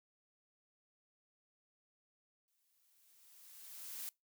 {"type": "noise with exponential growth", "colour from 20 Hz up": "blue", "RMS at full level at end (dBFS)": -43, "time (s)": [2.48, 4.09], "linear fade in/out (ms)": 0, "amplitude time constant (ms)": 350, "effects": ["noise-tail reverb RT60 0.2 s tail -24 dB re dry"]}